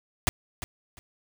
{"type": "noise with echo", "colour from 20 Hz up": "pink", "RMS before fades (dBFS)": -22, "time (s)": [0.27, 0.29], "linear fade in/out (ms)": 0, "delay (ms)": 350, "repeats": 2, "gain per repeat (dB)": -13, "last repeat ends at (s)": 0.99, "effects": []}